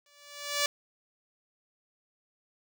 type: tone with exponential growth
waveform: 5% pulse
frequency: 579 Hz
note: D5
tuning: 25 cents flat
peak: -12 dBFS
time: 0.06-0.66 s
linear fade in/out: 2 ms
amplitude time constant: 130 ms
effects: none